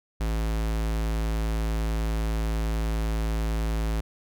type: tone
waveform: square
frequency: 54.7 Hz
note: A1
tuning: 9 cents flat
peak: -25 dBFS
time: 0.2-4.01 s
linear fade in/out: 10 ms
effects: none